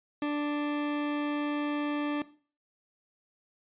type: tone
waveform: 40% pulse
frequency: 293.7 Hz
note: D4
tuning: in tune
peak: -27 dBFS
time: 0.22-2.22 s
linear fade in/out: 2 ms
effects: noise-tail reverb RT60 0.4 s tail -17 dB re dry + resampled to 8000 Hz